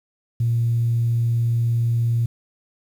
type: tone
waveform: sine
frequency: 117.1 Hz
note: A#2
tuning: 8 cents sharp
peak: -16 dBFS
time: 0.4-2.26 s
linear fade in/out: 5 ms
effects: tanh soft clip ceiling -12 dBFS + 8-bit